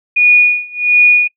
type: tone with tremolo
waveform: sine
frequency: 2454 Hz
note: D#7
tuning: 25 cents flat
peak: -3 dBFS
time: 0.16-1.28 s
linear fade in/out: 10 ms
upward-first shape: sine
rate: 1.4 Hz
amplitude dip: 95%
effects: noise-tail reverb RT60 0.1 s tail -24 dB re dry